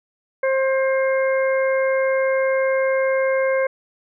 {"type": "harmonic tone", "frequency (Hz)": 531, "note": "C5", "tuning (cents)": 25, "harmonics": [1, 2, 3, 4], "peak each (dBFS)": [-17, -29, -28, -28], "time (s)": [0.43, 3.67], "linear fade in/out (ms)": 5, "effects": []}